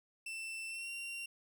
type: tone with pitch glide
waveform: 40% pulse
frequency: 2673 to 2756 Hz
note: E7 to F7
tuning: +23 to -24 cents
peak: -40 dBFS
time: 0.26-1.26 s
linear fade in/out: 5 ms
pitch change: +53 cents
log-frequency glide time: 0.68-0.9 s
effects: none